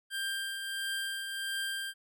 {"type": "tone with tremolo", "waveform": "25% pulse", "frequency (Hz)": 1586, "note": "G6", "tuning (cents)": 20, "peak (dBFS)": -28, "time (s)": [0.1, 1.94], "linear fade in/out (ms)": 50, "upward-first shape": "triangle", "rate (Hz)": 1.5, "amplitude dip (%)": 45, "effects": []}